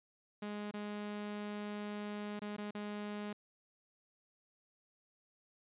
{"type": "tone with dropouts", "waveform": "sawtooth", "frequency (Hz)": 207.7, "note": "G#3", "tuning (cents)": 0, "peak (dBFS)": -36, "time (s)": [0.42, 3.33], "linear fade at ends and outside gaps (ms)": 5, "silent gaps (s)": [[0.712, 0.738], [2.394, 2.417], [2.566, 2.581], [2.709, 2.748]], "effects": ["resampled to 8000 Hz"]}